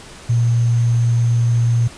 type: tone with sample-and-hold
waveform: sine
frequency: 117.5 Hz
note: A#2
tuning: 14 cents sharp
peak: -12 dBFS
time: 0.29-1.88 s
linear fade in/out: 10 ms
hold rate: 6300 Hz
effects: pink hiss -38 dBFS RMS until 1.97 s + resampled to 22050 Hz